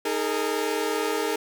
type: chord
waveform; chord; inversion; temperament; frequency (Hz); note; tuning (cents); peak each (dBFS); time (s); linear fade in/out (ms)
sawtooth; D# suspended fourth; none; equal with one note detuned; 311.1 / 415.3 / 456; D#4 / G#4 / A#4; 0 / 0 / -38; -27 / -24 / -24; 0.05-1.36; 5
effects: none